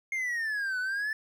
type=exponential two-way sweep; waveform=triangle; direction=down then up; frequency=2145 to 1480 to 1765 Hz; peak=-27 dBFS; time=0.12-1.13 s; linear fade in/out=2 ms; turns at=0.79 s; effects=none